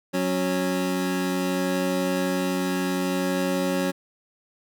25% pulse tone pair together, 183.87 / 275.5 Hz, F#3 / C#4, -11 / -11 cents, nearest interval perfect fifth, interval 700 cents, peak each -22 dBFS, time 0.13-3.92 s, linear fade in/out 20 ms, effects none

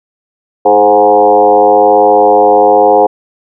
sine tone with frequency modulation, 623 Hz, D#5, 2 cents sharp, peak -3 dBFS, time 0.65-3.07 s, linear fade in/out 10 ms, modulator 101 Hz, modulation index 2.4, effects none

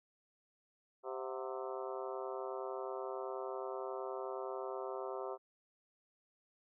harmonic tone with a mistuned harmonic, 130.81 Hz, C3, in tune, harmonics 3 / 4 / 5 / 6 / 7 / 8 / 9 / 10, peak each -43 / -45 / -47 / -49 / -50 / -51 / -52 / -53 dBFS, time 1.03-5.38 s, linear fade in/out 50 ms, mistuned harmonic 6, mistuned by -97 cents, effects none

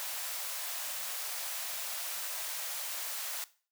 white high-pass noise, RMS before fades -38 dBFS, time 0-3.44 s, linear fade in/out 0 ms, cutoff 530 Hz, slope 48 dB/octave, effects noise-tail reverb RT60 0.4 s tail -18 dB re dry

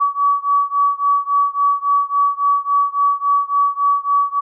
sine beating tone pair, 1137 / 1140.6 Hz, C#6 / C#6, +44 / +49 cents, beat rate 3.6 Hz, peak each -16 / -17 dBFS, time 0-4.41 s, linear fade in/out 20 ms, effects none

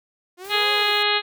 sawtooth exponential two-way sweep, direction up then down, 348 to 554.4 to 348 Hz, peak -31 dBFS, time 0.37-0.94 s, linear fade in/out 50 ms, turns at 0.72 s
white noise, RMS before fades -43 dBFS, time 0.44-1.03 s, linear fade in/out 5 ms
harmonic tone, 415.3 Hz, G#4, in tune, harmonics 1 / 2 / 3 / 4 / 5 / 6 / 7 / 8 / 9 / 10, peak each -27 / -27 / -27 / -27 / -27 / -27 / -27 / -27 / -27 / -27 dBFS, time 0.49-1.22 s, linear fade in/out 50 ms
effects none

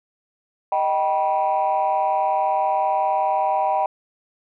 sine chord, Eb augmented, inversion none, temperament just, 622.3 / 777.8 / 972.3 Hz, Eb5 / G5 / B5, 0 / -14 / -27 cents, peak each -23 / -19 / -22 dBFS, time 0.72-3.86 s, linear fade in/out 2 ms, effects tanh soft clip ceiling -12 dBFS

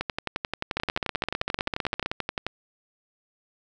two click trains, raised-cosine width 0.3 ms, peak -10 / -11 dBFS, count 21 / 29, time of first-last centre 0.77-2.06 / 0.01-2.466 s, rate 15.5 / 11.4 Hz, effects none

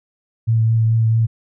sine tone with vibrato, 112.7 Hz, A2, 42 cents sharp, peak -12 dBFS, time 0.47-1.27 s, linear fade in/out 20 ms, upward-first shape triangle, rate 4.6 Hz, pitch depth 20 cents each way, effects none

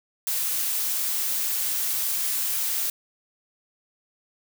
blue noise, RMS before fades -26 dBFS, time 0.27-2.9 s, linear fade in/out 2 ms, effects none

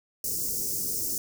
white band-stop noise, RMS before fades -30 dBFS, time 0.24-1.18 s, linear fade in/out 2 ms, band 490 to 5200 Hz, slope 48 dB/octave, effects none

